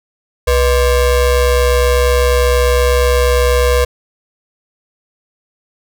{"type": "ring-modulated tone", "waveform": "square", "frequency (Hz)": 277.2, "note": "C#4", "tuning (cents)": 0, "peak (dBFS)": -7, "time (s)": [0.47, 3.85], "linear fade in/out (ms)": 10, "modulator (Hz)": 213, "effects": []}